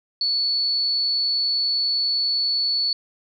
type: tone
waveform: sine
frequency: 4435 Hz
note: C#8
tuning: in tune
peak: -19 dBFS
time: 0.21-2.93 s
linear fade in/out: 2 ms
effects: none